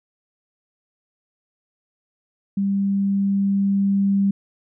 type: tone with level ramp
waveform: sine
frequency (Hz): 197.7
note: G3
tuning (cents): +15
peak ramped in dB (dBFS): -18 to -15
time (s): 2.57-4.31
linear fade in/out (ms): 5
effects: none